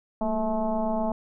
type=tone with frequency modulation; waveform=sine; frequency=440 Hz; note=A4; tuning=in tune; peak=-23 dBFS; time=0.21-1.12 s; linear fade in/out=2 ms; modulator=213 Hz; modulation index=2.1; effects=none